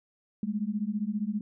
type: beating tone pair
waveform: sine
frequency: 202.2 / 217.2 Hz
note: G#3 / A3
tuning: -46 / -22 cents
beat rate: 15 Hz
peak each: -31 / -31 dBFS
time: 0.43-1.41 s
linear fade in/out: 2 ms
effects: none